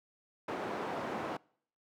white band-pass noise, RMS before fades -38 dBFS, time 0.48-1.37 s, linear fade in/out 5 ms, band 190 to 870 Hz, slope 12 dB/octave, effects noise-tail reverb RT60 0.6 s tail -25 dB re dry

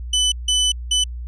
sawtooth tone bursts at uneven times, 3000 Hz, F#7, 23 cents sharp, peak -12 dBFS, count 3, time 0.13-0.32 / 0.48-0.72 / 0.91-1.04 s, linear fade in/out 5 ms, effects added 60 Hz sine -27 dBFS peak until 1.27 s + resampled to 22050 Hz

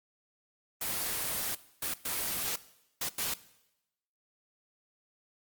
white noise bursts at uneven times, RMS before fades -33 dBFS, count 5, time 0.81-1.55 / 1.82-1.94 / 2.05-2.56 / 3.01-3.09 / 3.18-3.34 s, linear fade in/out 5 ms, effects noise-tail reverb RT60 0.9 s tail -18 dB re dry + Opus 24 kbps

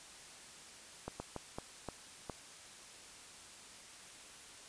slowing click train, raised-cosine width 1 ms, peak -26 dBFS, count 6, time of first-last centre 1.08-2.298 s, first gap 120 ms, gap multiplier 1.36, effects white hiss -54 dBFS RMS until 4.68 s + resampled to 22050 Hz

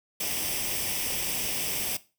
white noise with comb filter, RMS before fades -30 dBFS, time 0.2-1.97 s, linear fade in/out 5 ms, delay 0.36 ms, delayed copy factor +0.65, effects noise-tail reverb RT60 0.3 s tail -17 dB re dry

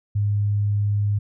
sine tone, 102.8 Hz, G#2, 17 cents flat, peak -18 dBFS, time 0.15-1.19 s, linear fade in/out 10 ms, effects none

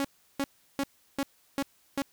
sawtooth tone bursts, 277.2 Hz, C#4, in tune, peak -23 dBFS, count 6, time 0-2.02 s, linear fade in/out 0 ms, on 45 ms, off 350 ms, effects white hiss -65 dBFS RMS until 2.12 s

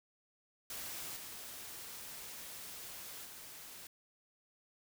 white noise with level steps, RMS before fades -44 / -48 / -51 dBFS, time 0.7-3.87 s, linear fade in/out 2 ms, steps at 1.16 / 3.25 s, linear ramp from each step 5 ms, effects none

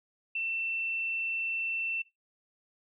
sine tone, 2685 Hz, E7, 31 cents sharp, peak -30 dBFS, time 0.35-2.02 s, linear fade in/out 5 ms, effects noise-tail reverb RT60 0.2 s tail -19 dB re dry

